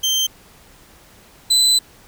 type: tone pair in turn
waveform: 30% pulse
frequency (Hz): 3136 / 4017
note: G7 / B7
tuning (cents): 0 / +29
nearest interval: major third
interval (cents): 429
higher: second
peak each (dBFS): -13 / -9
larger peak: second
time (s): 0.03-0.27 / 1.5-1.79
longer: second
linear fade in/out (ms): 10
effects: pink hiss -48 dBFS RMS until 2.07 s